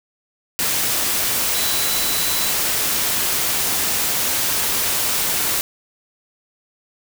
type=tone in noise; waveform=sine; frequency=3977 Hz; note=B7; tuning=11 cents sharp; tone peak=-27 dBFS; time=1.55-2.5 s; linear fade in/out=0 ms; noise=white; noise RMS=-20 dBFS; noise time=0.59-5.61 s; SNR=-10 dB; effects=none